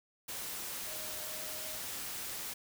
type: tone in noise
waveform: sine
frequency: 622.3 Hz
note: D#5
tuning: in tune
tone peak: -51 dBFS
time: 0.86-1.79 s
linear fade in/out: 10 ms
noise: white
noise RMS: -41 dBFS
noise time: 0.28-2.54 s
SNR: -13 dB
effects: none